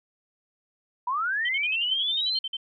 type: linear sweep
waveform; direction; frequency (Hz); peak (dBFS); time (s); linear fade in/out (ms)
sine; up; 947 to 4254; -24; 1.07-2.39; 5
type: tone bursts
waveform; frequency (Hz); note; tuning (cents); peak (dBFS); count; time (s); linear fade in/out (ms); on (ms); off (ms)
sine; 3097; G7; -22; -28; 13; 1.45-2.569; 5; 39; 51
effects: none